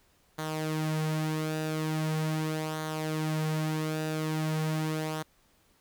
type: tone with flanger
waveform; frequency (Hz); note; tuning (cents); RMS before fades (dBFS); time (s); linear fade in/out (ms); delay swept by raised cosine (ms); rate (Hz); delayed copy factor
sawtooth; 156.2; D#3; +7; -31; 0.38-5.23; 10; 0.38 to 5.48; 0.41; -0.55
effects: pink hiss -66 dBFS RMS until 5.8 s